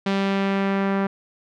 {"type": "tone with low-pass filter sweep", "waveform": "sawtooth", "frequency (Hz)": 196, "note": "G3", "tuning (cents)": 0, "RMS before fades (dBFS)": -22, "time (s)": [0.06, 1.07], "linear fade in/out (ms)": 5, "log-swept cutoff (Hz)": [3800, 1600], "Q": 1.2, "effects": []}